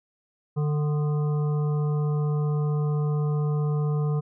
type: harmonic tone with a mistuned harmonic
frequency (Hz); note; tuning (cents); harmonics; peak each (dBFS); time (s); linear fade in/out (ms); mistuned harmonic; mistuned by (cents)
148.7; D3; +22; 1 / 3 / 5 / 7 / 8; -22 / -33 / -42 / -43 / -44; 0.56-4.21; 20; 8; +60
effects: none